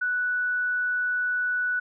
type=tone; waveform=sine; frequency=1480 Hz; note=F#6; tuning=in tune; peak=-23 dBFS; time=0.01-1.8 s; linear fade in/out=10 ms; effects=none

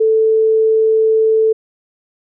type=tone; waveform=sine; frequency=441 Hz; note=A4; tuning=4 cents sharp; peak=-9 dBFS; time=0-1.53 s; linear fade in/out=10 ms; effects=none

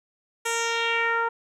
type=tone with low-pass filter sweep; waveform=10% pulse; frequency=462.1 Hz; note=A#4; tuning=15 cents flat; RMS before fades=-25 dBFS; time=0.45-1.29 s; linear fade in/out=10 ms; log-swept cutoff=9900 to 1100 Hz; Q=2.4; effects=none

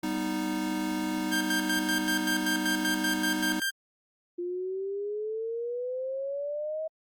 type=chord; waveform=square; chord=G augmented; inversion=none; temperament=equal; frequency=196 / 246.9 / 311.1 Hz; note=G3 / B3 / D#4; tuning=0 / 0 / 0 cents; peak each=-36 / -36 / -31 dBFS; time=0.03-3.6 s; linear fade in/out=5 ms
type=tone with tremolo; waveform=sawtooth; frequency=1586 Hz; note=G6; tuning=20 cents sharp; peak=-23 dBFS; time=1.31-3.71 s; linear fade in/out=20 ms; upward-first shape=square; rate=5.2 Hz; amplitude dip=70%
type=exponential sweep; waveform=sine; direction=up; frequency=347.7 to 640 Hz; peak=-30 dBFS; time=4.38-6.88 s; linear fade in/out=10 ms
effects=Opus 48 kbps

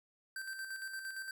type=tone with tremolo; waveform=square; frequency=1559 Hz; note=G6; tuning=10 cents flat; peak=-40 dBFS; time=0.36-1.31 s; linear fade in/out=2 ms; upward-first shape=square; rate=8.7 Hz; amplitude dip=45%; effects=none

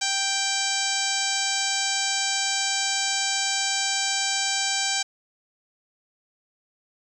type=harmonic tone with a mistuned harmonic; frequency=784 Hz; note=G5; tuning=in tune; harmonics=1 / 2 / 3 / 4 / 5 / 6 / 7 / 8 / 9 / 10; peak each=-32 / -32 / -32 / -32 / -32 / -32 / -32 / -32 / -32 / -32 dBFS; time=0.01-5.03 s; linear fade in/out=10 ms; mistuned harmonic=9; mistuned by=-20 cents; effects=9-bit

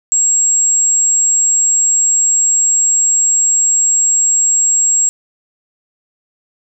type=tone; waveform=sine; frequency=7600 Hz; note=A#8; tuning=33 cents sharp; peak=-9 dBFS; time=0.12-5.09 s; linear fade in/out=0 ms; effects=none

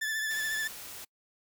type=tone with vibrato; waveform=40% pulse; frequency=1747 Hz; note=A6; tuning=13 cents flat; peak=-29 dBFS; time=0.01-0.68 s; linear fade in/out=10 ms; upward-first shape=triangle; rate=14 Hz; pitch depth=40 cents each way
type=noise; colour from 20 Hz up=white; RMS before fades=-44 dBFS; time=0.3-1.05 s; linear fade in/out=10 ms
effects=noise-tail reverb RT60 0.1 s tail -26 dB re dry

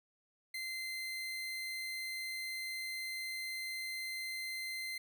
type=tone; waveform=30% pulse; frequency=2074 Hz; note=C7; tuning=16 cents flat; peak=-36 dBFS; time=0.54-4.98 s; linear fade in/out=5 ms; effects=none

